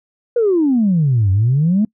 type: exponential two-way sweep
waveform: sine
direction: down then up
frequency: 493.9 to 92.5 to 223.1 Hz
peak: -10 dBFS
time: 0.36-1.85 s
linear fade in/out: 5 ms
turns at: 1.31 s
effects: noise-tail reverb RT60 0.1 s tail -26 dB re dry + tanh soft clip ceiling -7 dBFS